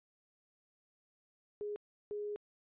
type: tone bursts at uneven times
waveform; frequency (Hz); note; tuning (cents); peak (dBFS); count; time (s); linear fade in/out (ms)
sine; 415.3; G#4; 0; -37; 2; 1.61-1.76 / 2.11-2.36; 0
effects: resampled to 8000 Hz